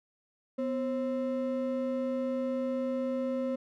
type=ring-modulated tone; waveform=triangle; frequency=392 Hz; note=G4; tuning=in tune; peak=-24 dBFS; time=0.58-3.56 s; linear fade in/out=10 ms; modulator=142 Hz; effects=none